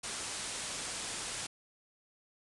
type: low-pass noise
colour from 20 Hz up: white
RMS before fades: -40 dBFS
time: 0.03-1.47 s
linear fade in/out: 10 ms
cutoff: 10000 Hz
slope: 96 dB/octave
effects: none